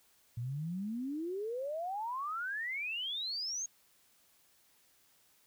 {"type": "exponential sweep", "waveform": "sine", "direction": "up", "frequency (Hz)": [113.7, 6645], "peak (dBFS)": -35, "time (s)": [0.37, 3.66], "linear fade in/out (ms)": 5, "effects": ["white hiss -68 dBFS RMS until 5.46 s"]}